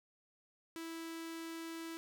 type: tone with notch filter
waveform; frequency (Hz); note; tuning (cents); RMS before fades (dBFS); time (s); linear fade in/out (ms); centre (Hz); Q
sawtooth; 328.8; E4; -4; -45; 0.76-1.97; 0; 710; 1.5
effects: none